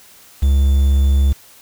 triangle tone with quantisation, 68.6 Hz, C#2, 17 cents flat, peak -8 dBFS, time 0.42-1.33 s, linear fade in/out 10 ms, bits 6, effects white hiss -45 dBFS RMS until 1.61 s

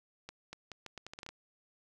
accelerating click train, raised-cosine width 0.2 ms, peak -27 dBFS, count 11, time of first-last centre 0.29-1.29 s, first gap 240 ms, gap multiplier 0.78, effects none

